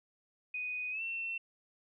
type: tone with pitch glide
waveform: sine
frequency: 2489 to 2699 Hz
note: D#7 to E7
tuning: 0 to +40 cents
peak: -35 dBFS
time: 0.54-1.38 s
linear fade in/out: 5 ms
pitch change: +140 cents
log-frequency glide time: 0.91-1.02 s
effects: none